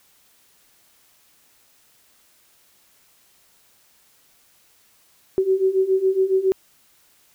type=beating tone pair; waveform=sine; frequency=376.1 / 383.3 Hz; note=F#4 / G4; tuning=+28 / -39 cents; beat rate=7.2 Hz; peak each=-21 / -18 dBFS; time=5.38-6.52 s; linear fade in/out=0 ms; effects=white hiss -58 dBFS RMS until 7.34 s